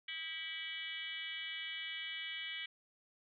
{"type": "tone with frequency modulation", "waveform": "sine", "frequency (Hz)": 2637, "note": "E7", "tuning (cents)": 0, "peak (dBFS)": -40, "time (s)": [0.08, 2.66], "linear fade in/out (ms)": 5, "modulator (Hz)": 343, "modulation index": 2.4, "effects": []}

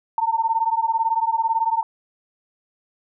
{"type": "beating tone pair", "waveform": "sine", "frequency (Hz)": [896, 914], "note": ["A5", "A#5"], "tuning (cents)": [31, -34], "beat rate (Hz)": 18, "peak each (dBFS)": -21, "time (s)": [0.18, 1.83], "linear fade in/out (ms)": 2, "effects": []}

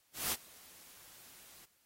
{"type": "noise with ADSR envelope", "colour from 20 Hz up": "white", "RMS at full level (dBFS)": -33, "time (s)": [0.13, 1.66], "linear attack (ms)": 190, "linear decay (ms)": 42, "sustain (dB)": -24, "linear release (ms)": 19, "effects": ["white hiss -72 dBFS RMS until 1.85 s", "AAC 48 kbps"]}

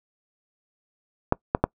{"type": "clicks", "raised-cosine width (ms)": 1, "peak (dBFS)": -4, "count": 3, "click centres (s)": [1.324, 1.549, 1.64], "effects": ["noise-tail reverb RT60 0.1 s tail -24 dB re dry"]}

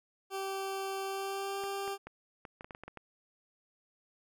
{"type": "tone with pitch glide", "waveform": "20% pulse", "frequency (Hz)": [388, 395], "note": ["G4", "G4"], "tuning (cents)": [-18, 13], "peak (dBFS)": -30, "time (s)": [0.3, 1.98], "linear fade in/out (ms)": 50, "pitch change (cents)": 31, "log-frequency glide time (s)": [1.04, 1.63]}
{"type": "clicks", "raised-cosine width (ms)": 0.5, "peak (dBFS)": -30, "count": 11, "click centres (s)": [1.638, 1.878, 2.07, 2.452, 2.609, 2.645, 2.708, 2.749, 2.836, 2.88, 2.973]}
{"effects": []}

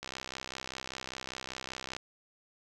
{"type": "click train", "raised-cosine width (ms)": 0.2, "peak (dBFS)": -21, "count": 127, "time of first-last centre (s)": [0.03, 1.965], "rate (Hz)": 65.1, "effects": []}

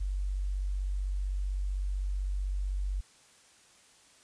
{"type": "tone", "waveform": "sine", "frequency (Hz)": 47.87, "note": "G1", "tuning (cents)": -40, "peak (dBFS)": -29, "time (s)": [0, 3.01], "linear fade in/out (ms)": 10, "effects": ["white hiss -60 dBFS RMS until 4.23 s", "resampled to 22050 Hz"]}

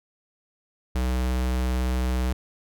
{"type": "tone", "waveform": "square", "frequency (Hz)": 63, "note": "B1", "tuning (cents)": 35, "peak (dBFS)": -23, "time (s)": [0.95, 2.33], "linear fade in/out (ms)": 5, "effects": []}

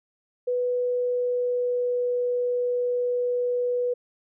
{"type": "tone with pitch glide", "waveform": "sine", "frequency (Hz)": [493.9, 490.8], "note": ["B4", "B4"], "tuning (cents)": [0, -11], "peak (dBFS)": -22, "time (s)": [0.47, 3.94], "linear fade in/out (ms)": 10, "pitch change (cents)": -11, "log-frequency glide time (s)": [0.58, 2.06], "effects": []}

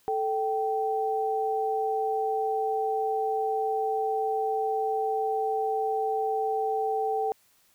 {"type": "tone pair together", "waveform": "sine", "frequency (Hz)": [438.4, 776.6], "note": ["A4", "G5"], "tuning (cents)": [-6, -16], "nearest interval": "minor seventh", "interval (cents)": 990, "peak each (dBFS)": [-28, -27], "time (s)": [0.08, 7.32], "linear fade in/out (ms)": 0, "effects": ["white hiss -64 dBFS RMS until 7.74 s"]}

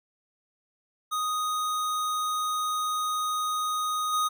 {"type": "tone with level steps", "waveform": "square", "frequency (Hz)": 1244.5, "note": "D#6", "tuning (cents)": 0, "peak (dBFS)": [-27, -24], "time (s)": [1.11, 4.29], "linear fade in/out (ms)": 20, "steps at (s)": 4.12, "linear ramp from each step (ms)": 20, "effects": []}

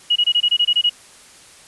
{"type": "tone bursts", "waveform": "sine", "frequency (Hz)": 2900, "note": "F#7", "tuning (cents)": -35, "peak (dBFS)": -12, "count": 10, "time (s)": [0.1, 0.897], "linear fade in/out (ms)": 10, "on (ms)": 59, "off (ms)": 23, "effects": ["white hiss -45 dBFS RMS until 1.67 s", "resampled to 24000 Hz"]}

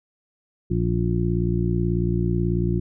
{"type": "harmonic tone", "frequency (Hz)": 58.27, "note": "A#1", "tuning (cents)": 0, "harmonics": [1, 2, 3, 4, 5, 6], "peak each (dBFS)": [-26, -24, -24, -37, -32, -27], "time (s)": [0.7, 2.8], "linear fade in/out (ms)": 10, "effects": []}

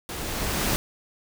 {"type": "noise with level ramp", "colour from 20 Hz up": "pink", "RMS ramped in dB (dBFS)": [-34, -23], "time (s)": [0.09, 0.76], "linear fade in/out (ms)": 0, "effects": []}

